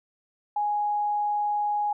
sine tone, 830.6 Hz, G#5, in tune, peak -23 dBFS, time 0.56-1.93 s, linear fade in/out 5 ms, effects none

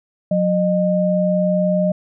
sine tone pair together, 182 / 612.2 Hz, F#3 / D#5, -28 / -28 cents, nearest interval octave + major sixth, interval 2100 cents, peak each -17 dBFS, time 0.31-1.92 s, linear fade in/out 5 ms, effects none

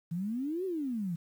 sine exponential two-way sweep, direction up then down, 160.6 to 389.7 to 160.6 Hz, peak -31 dBFS, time 0.11-1.16 s, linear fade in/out 10 ms, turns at 0.65 s, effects 10-bit

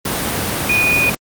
sine tone in noise, 2466 Hz, D#7, 16 cents flat, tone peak -12 dBFS, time 0.69-1.1 s, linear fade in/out 5 ms, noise pink, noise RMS -19 dBFS, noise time 0.05-1.15 s, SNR +4 dB, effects high-pass 80 Hz 12 dB/octave + Opus 32 kbps

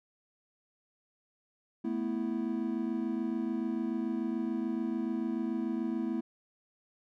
triangle chord, A suspended second, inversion none, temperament equal, 220 / 246.9 / 329.6 Hz, A3 / B3 / E4, 0 / 0 / 0 cents, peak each -33 dBFS, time 1.84-6.21 s, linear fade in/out 10 ms, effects none

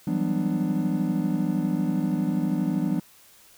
triangle tone cluster, 166.5 / 186.8 / 199.4 / 248.1 / 297.5 Hz, E3 / F#3 / G3 / B3 / D4, +18 / +17 / +30 / +8 / +22 cents, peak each -27 dBFS, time 0.07-3 s, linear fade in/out 5 ms, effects white hiss -54 dBFS RMS until 3.57 s

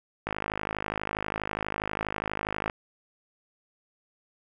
click train, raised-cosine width 0.5 ms, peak -14 dBFS, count 128, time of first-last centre 0.27-2.698 s, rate 52.3 Hz, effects 9-bit

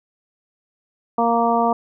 harmonic tone, 233.1 Hz, A#3, in tune, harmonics 1 / 2 / 3 / 4 / 5, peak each -22 / -23 / -19 / -21 / -24 dBFS, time 1.18-1.73 s, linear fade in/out 5 ms, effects none

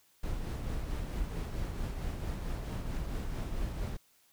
brown noise with tremolo, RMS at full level -34 dBFS, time 0.23-3.97 s, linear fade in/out 5 ms, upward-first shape triangle, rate 4.5 Hz, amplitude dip 40%, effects white hiss -67 dBFS RMS until 4.32 s

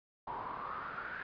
brown noise with band-pass filter sweep, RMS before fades -42 dBFS, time 0.27-1.23 s, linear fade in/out 5 ms, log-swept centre 930 to 1600 Hz, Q 6.3, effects resampled to 11025 Hz

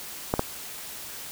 clicks, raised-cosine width 1 ms, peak -8 dBFS, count 2, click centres 0.339 / 0.394 s, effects white hiss -39 dBFS RMS until 1.31 s

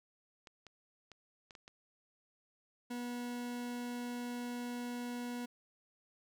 clicks, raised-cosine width 0.2 ms, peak -35 dBFS, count 6, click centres 0.472 / 0.667 / 1.117 / 1.508 / 1.552 / 1.679 s
40% pulse tone, 242.9 Hz, B3, 29 cents flat, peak -38 dBFS, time 2.9-5.46 s, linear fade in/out 10 ms
effects none

